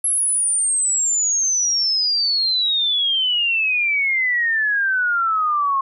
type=exponential sweep; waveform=sine; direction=down; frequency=11175 to 1073 Hz; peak=-16 dBFS; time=0.04-5.81 s; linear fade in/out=5 ms; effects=none